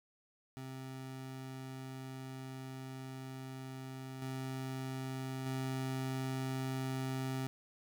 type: tone with level steps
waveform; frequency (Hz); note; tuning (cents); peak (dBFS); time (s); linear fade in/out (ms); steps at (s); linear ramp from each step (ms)
25% pulse; 131.7; C3; +12; -40 / -35 / -32; 0.57-7.47; 0; 4.22 / 5.46; 2
effects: none